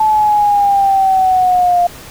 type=exponential sweep; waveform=sine; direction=down; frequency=871 to 698.5 Hz; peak=-8 dBFS; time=0-1.87 s; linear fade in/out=5 ms; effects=pink hiss -34 dBFS RMS until 2.1 s